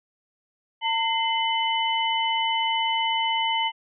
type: tone cluster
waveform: sine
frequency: 904 / 2075 / 3001 Hz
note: A5 / C7 / F#7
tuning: +47 / -15 / +24 cents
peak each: -24 / -29 / -26 dBFS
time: 0.81-3.72 s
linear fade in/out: 50 ms
effects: none